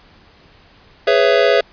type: chord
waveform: square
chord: C# minor seventh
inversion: second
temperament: just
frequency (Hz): 415.8 / 498.9 / 554.4 / 665.2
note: G#4 / B4 / C#5 / E5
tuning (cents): +2 / +17 / 0 / +16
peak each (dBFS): -17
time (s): 1.07-1.61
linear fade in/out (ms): 5
effects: pink hiss -48 dBFS RMS until 1.72 s + resampled to 11025 Hz